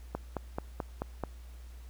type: click train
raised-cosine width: 1 ms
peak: -19 dBFS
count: 6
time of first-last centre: 0.15-1.237 s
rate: 4.6 Hz
effects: added 60 Hz sine -45 dBFS peak until 1.89 s + pink hiss -61 dBFS RMS until 1.89 s